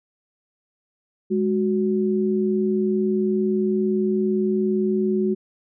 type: tone pair together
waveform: sine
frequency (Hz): 207.7 / 370.1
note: G#3 / F#4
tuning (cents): 0 / 0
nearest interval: minor seventh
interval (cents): 1000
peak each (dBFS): -21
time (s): 1.3-5.35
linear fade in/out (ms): 20
effects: none